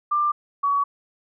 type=tone pair in turn; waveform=sine; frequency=1188 / 1130.1 Hz; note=D6 / C#6; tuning=+20 / +33 cents; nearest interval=minor second; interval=87 cents; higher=first; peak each=-18 dBFS; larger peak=neither; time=0.11-0.32 / 0.63-0.84 s; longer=neither; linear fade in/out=10 ms; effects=none